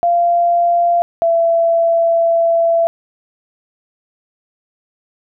sine tone pair in turn, 691 / 669.8 Hz, F5 / E5, -19 / +27 cents, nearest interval minor second, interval 54 cents, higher first, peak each -10 dBFS, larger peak neither, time 0.03-1.02 / 1.22-2.87 s, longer second, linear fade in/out 0 ms, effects none

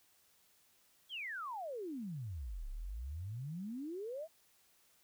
sine exponential two-way sweep, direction down then up, 3410 to 32.29 to 673 Hz, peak -40 dBFS, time 1.09-4.28 s, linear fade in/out 50 ms, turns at 2.68 s, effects white hiss -70 dBFS RMS until 5.03 s

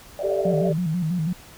white band-pass noise, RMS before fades -30 dBFS, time 0.19-0.69 s, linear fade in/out 2 ms, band 560 to 690 Hz, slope 96 dB/octave
sine chord, G suspended second, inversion none, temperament equal, 392 / 440 / 587.3 Hz, G4 / A4 / D5, 0 / 0 / 0 cents, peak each -25 / -29 / -24 dBFS, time 0.23-0.73 s, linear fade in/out 10 ms
sine tone with vibrato, 168.1 Hz, E3, 34 cents sharp, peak -21 dBFS, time 0.45-1.33 s, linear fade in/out 5 ms, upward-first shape square, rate 6.1 Hz, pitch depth 110 cents each way
effects pink hiss -46 dBFS RMS until 1.57 s

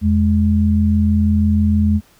sine tone pair together, 83.82 / 210 Hz, E2 / G#3, +29 / +19 cents, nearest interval octave + major third, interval 1590 cents, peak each -14 dBFS, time 0.01-2.01 s, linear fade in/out 50 ms, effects pink hiss -52 dBFS RMS until 2.19 s

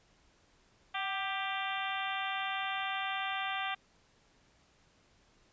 harmonic tone with a mistuned harmonic, 394.2 Hz, G4, 10 cents sharp, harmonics 2 / 3 / 4 / 5 / 6 / 7 / 8 / 9, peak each -38 / -40 / -41 / -42 / -43 / -43 / -44 / -45 dBFS, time 0.94-3.75 s, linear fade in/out 10 ms, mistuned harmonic 2, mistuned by -49 cents, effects pink hiss -67 dBFS RMS until 5.52 s + resampled to 16000 Hz

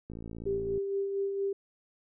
click train, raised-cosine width 3 ms, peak -29 dBFS, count 39, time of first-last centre 0.1-0.776 s, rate 56.2 Hz
sine tone with tremolo, 395.1 Hz, G4, 14 cents sharp, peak -27 dBFS, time 0.46-1.53 s, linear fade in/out 5 ms, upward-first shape sine, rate 4.3 Hz, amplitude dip 40%
effects none

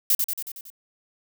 violet noise with echo, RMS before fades -19 dBFS, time 0.1-0.15 s, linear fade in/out 2 ms, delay 92 ms, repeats 6, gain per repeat -4 dB, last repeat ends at 0.702 s, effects none

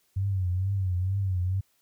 sine tone with vibrato, 94.2 Hz, F#2, 32 cents sharp, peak -24 dBFS, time 0.16-1.61 s, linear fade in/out 10 ms, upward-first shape triangle, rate 2.2 Hz, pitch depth 110 cents each way, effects white hiss -69 dBFS RMS until 1.81 s

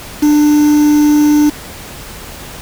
triangle tone with quantisation, 297.2 Hz, D4, 21 cents sharp, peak -4 dBFS, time 0.22-1.5 s, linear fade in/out 10 ms, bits 4, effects pink hiss -30 dBFS RMS until 2.61 s

